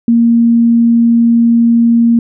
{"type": "tone", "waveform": "sine", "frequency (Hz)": 233.1, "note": "A#3", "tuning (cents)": 0, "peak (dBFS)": -5, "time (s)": [0.08, 2.19], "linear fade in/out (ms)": 2, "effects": []}